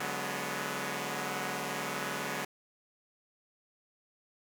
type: chord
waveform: 5% pulse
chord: G# half-diminished seventh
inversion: second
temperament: equal with one note detuned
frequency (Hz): 144.06 / 185 / 207.7 / 246.9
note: D3 / F#3 / G#3 / B3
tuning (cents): -33 / 0 / 0 / 0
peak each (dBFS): -28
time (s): 0-2.45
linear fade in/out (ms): 5
effects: none